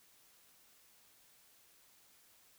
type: silence
effects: white hiss -66 dBFS RMS until 2.58 s